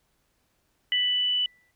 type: tone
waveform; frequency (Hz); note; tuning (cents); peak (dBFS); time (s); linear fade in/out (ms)
sine; 2976; F#7; +9; -22; 0.92-1.46; 2
type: tone with exponential decay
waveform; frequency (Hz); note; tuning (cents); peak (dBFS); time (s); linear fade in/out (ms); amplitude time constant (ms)
sine; 1975.5; B6; 0; -26; 0.92-1.71; 0; 170
effects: pink hiss -71 dBFS RMS until 1.75 s